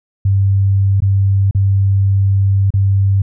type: tone with dropouts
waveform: sine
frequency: 98 Hz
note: G2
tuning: in tune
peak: -9 dBFS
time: 0.25-3.22 s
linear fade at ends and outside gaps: 5 ms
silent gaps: 1.004-1.021 / 1.511-1.548 / 2.705-2.738 s
effects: none